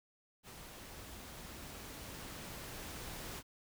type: noise with level ramp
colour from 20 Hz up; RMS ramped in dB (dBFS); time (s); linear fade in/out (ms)
pink; -52 to -45; 0.43-3.43; 50
effects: none